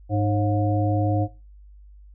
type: harmonic tone with a mistuned harmonic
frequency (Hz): 102.6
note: G#2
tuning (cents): -21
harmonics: 1 / 3 / 5 / 7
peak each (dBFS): -21 / -26 / -28 / -29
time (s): 0.09-1.28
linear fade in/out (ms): 50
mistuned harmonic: 5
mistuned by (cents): +87
effects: noise-tail reverb RT60 0.3 s tail -20 dB re dry + added 50 Hz sine -44 dBFS peak until 2.14 s